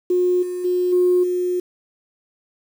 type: tone with level steps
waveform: sine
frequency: 360 Hz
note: F#4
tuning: 47 cents flat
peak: -14 / -23 / -16 / -12 / -18 dBFS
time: 0.1-1.6 s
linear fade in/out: 5 ms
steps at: 0.42 / 0.64 / 0.92 / 1.23 s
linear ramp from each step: 10 ms
effects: tanh soft clip ceiling -8 dBFS + 7-bit